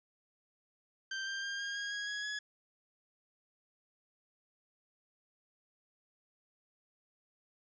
sawtooth tone with pitch steps, 1568 / 1584.4 / 1600.9 / 1617.7 / 1634.6 / 1651.7 / 1668.9 / 1686.4 Hz, G6 / G6 / G6 / G#6 / G#6 / G#6 / G#6 / G#6, 0 / +18 / +36 / -46 / -28 / -10 / +8 / +26 cents, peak -33 dBFS, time 1.11-2.39 s, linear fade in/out 5 ms, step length 160 ms, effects resampled to 16000 Hz + 11-bit

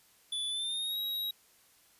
square tone with pitch glide, 3468 to 3826 Hz, A7 to A#7, -26 to +44 cents, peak -33 dBFS, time 0.32-1.31 s, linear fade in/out 5 ms, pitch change +170 cents, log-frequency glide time 0.49-0.98 s, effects white hiss -64 dBFS RMS until 1.99 s + resampled to 32000 Hz

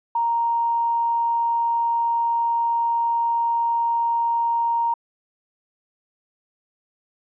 triangle tone with tanh clipping, 932.3 Hz, A#5, in tune, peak -18 dBFS, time 0.15-4.94 s, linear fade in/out 5 ms, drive 3 dB, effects resampled to 8000 Hz

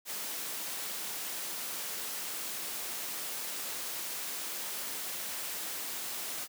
white noise, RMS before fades -38 dBFS, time 0.05-6.48 s, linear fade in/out 50 ms, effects high-pass 200 Hz 12 dB/octave

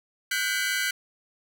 sawtooth tone cluster, 1464 / 1569 / 2011 / 2282 Hz, F#6 / G6 / B6 / C#7, -19 / +1 / +31 / +50 cents, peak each -26 / -26 / -27 / -31 dBFS, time 0.31-0.91 s, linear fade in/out 5 ms, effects none

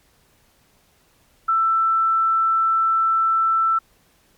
sine tone, 1330 Hz, E6, 15 cents sharp, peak -15 dBFS, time 1.48-3.79 s, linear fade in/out 10 ms, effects pink hiss -59 dBFS RMS until 4.37 s + MP3 96 kbps

